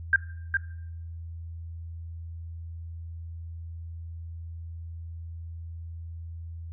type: tone with echo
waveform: sine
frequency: 1592 Hz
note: G6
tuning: 26 cents sharp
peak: -16 dBFS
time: 0.13-0.16 s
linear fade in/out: 2 ms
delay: 410 ms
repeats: 1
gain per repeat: -5 dB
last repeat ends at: 0.57 s
effects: noise-tail reverb RT60 0.8 s tail -20 dB re dry + added 83 Hz sine -36 dBFS peak until 6.72 s